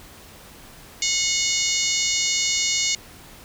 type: harmonic tone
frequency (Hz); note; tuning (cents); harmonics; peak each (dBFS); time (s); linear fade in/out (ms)
727; F#5; -31; 3 / 4 / 5 / 6 / 7 / 8 / 9 / 10; -28 / -29 / -30 / -27 / -30 / -30 / -26 / -28; 1.02-2.95; 2
effects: pink hiss -45 dBFS RMS until 3.44 s

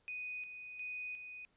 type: tone with tremolo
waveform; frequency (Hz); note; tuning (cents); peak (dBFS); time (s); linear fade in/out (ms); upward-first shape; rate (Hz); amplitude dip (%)
sine; 2489; D#7; 0; -40; 0.08-1.45; 0; square; 1.4; 50
effects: pink hiss -75 dBFS RMS until 1.56 s + resampled to 8000 Hz

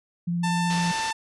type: tone with vibrato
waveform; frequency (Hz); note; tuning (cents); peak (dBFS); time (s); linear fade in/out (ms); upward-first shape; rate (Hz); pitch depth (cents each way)
sine; 172.6; F3; -20; -23; 0.27-0.92; 10; square; 16; 11
type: tone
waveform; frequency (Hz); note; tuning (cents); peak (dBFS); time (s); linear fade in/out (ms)
sawtooth; 890; A5; +20; -22; 0.43-1.13; 10
type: low-pass noise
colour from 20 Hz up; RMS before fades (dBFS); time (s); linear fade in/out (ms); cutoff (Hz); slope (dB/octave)
white; -35; 0.7-1.11; 2; 6600; 96
effects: resampled to 24000 Hz

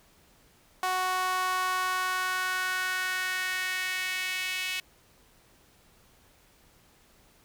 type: tone with high-pass filter sweep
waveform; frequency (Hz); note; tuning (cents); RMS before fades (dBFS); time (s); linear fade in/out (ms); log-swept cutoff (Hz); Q
sawtooth; 370; F#4; 0; -30; 0.83-4.8; 2; 890 to 2500; 2.8
effects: pink hiss -61 dBFS RMS until 7.44 s

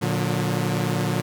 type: chord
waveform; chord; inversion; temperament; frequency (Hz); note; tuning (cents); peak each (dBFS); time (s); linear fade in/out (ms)
sawtooth; Bb augmented; none; equal with one note detuned; 116.54 / 146.83 / 180.56; Bb2 / D3 / F#3; 0 / 0 / -42; -22; 0.01-1.22; 20
effects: none

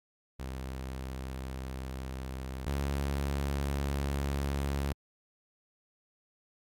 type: tone pair in turn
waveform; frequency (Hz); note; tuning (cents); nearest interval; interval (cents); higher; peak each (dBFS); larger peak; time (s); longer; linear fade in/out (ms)
sawtooth; 65.41 / 69.75; C2 / C#2; 0 / +11; minor second; 111; second; -33 / -26; second; 0.39-2.66 / 2.66-4.93; neither; 10
effects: AAC 64 kbps

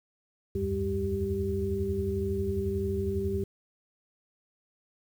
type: tone cluster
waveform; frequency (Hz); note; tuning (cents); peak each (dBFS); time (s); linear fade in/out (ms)
sine; 74.8 / 85.1 / 96.9 / 198.2 / 390.6; D2 / F2 / G2 / G3 / G4; +32 / -44 / -20 / +19 / -6; -37 / -36 / -35 / -34 / -30; 0.55-3.44; 5
effects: 9-bit

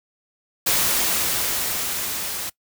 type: noise with level ramp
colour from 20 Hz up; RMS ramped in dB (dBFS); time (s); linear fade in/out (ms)
white; -19 to -29; 0.66-2.5; 10
effects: noise-tail reverb RT60 0.1 s tail -22 dB re dry

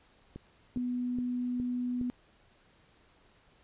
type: click train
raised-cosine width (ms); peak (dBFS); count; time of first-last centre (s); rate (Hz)
3; -29; 5; 0.36-2.013; 2.42
type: tone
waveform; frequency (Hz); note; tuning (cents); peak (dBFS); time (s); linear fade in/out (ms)
sine; 246.9; B3; 0; -30; 0.76-2.1; 0
effects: pink hiss -64 dBFS RMS until 3.63 s + resampled to 8000 Hz

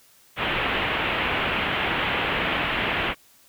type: low-pass noise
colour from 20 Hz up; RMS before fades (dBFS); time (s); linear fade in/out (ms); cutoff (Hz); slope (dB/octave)
white; -25; 0.36-3.15; 50; 3100; 48
effects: white hiss -56 dBFS RMS until 3.48 s

